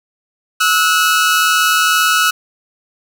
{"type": "tone pair together", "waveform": "sawtooth", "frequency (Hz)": [1300, 1462.1], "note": ["E6", "F#6"], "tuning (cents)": [-24, -21], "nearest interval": "major second", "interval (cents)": 203, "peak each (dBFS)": -10, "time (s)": [0.6, 2.31], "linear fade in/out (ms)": 10, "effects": []}